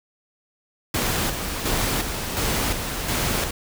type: noise with tremolo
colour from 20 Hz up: pink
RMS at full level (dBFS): -23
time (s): 0.94-3.51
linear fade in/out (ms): 5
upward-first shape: square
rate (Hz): 1.4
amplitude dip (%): 45
effects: none